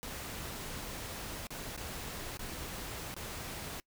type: noise with dropouts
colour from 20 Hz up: pink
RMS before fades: -42 dBFS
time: 0.03-3.8 s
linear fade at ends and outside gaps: 0 ms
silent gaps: 1.469-1.505 / 1.764-1.776 / 2.371-2.393 / 3.142-3.165 s
effects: noise-tail reverb RT60 0.1 s tail -24 dB re dry